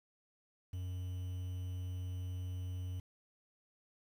triangle tone with quantisation, 91.1 Hz, F#2, 26 cents flat, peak -36 dBFS, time 0.73-3 s, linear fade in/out 5 ms, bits 10, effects none

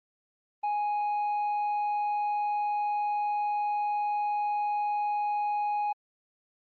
sine tone with tanh clipping, 830.6 Hz, G#5, in tune, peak -27 dBFS, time 0.63-5.93 s, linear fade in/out 10 ms, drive 3 dB, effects Opus 24 kbps

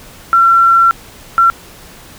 sine tone bursts at uneven times, 1358 Hz, F6, 49 cents flat, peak -5 dBFS, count 2, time 0.33-0.91 / 1.38-1.5 s, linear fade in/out 0 ms, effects pink hiss -37 dBFS RMS until 2.18 s

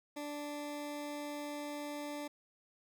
20% pulse tone, 293 Hz, D4, 4 cents flat, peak -35 dBFS, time 0.16-2.28 s, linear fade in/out 10 ms, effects none

